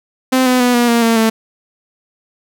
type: tone with pitch steps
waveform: sawtooth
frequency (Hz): 258.7 / 252.4 / 246.2 / 240.1 / 234.2 / 228.5 / 222.9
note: C4 / B3 / B3 / B3 / A#3 / A#3 / A3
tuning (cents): -19 / +38 / -5 / -49 / +8 / -34 / +23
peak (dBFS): -6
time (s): 0.32-1.3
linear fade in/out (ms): 10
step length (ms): 140
effects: none